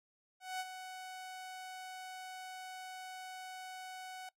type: tone with ADSR envelope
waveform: sawtooth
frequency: 745 Hz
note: F#5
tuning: 12 cents sharp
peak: -32 dBFS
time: 0.4-4.29 s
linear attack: 200 ms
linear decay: 39 ms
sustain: -9 dB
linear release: 3 ms
effects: noise-tail reverb RT60 0.1 s tail -20 dB re dry + low-pass 12000 Hz 12 dB/octave